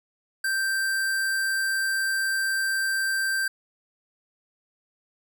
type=tone; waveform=square; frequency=1568 Hz; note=G6; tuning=in tune; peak=-24 dBFS; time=0.44-3.48 s; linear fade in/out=5 ms; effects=none